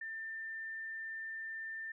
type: tone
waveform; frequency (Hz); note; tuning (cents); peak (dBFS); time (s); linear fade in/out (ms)
sine; 1791; A6; +30; -40; 0.01-1.92; 5
effects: none